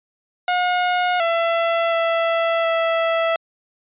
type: tone with pitch steps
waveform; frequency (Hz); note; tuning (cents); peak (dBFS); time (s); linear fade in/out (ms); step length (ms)
sawtooth; 720 / 670 / 665 / 660; F#5 / E5 / E5 / E5; -47 / +28 / +15 / +2; -13; 0.48-3.36; 2; 720
effects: resampled to 8000 Hz